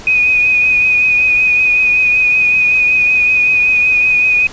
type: tone with vibrato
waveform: sine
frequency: 2489 Hz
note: D#7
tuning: in tune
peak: -8 dBFS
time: 0.07-4.47 s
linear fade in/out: 2 ms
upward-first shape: triangle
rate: 5.3 Hz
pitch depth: 30 cents each way
effects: pink hiss -33 dBFS RMS until 4.52 s + resampled to 16000 Hz